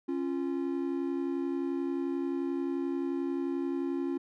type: tone pair together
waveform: triangle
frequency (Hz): 274.8 / 346.2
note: C#4 / F4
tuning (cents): -15 / -15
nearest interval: major third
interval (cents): 400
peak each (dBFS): -30 / -31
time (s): 0.08-4.18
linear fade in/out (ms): 10
effects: none